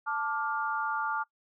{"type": "chord", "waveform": "sine", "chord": "D minor", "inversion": "second", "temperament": "just", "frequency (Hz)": [881, 1174.7, 1409.6], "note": ["A5", "D6", "F6"], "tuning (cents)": [2, 0, 16], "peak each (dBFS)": -33, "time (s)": [0.06, 1.24], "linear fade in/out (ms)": 20, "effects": ["noise-tail reverb RT60 0.1 s tail -22 dB re dry"]}